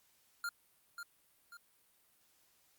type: tone with echo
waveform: square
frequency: 1400 Hz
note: F6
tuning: 4 cents sharp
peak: -37 dBFS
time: 0.44-0.49 s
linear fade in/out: 2 ms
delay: 540 ms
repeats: 2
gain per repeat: -7 dB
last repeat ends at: 1.57 s
effects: white hiss -71 dBFS RMS until 2.78 s + Opus 48 kbps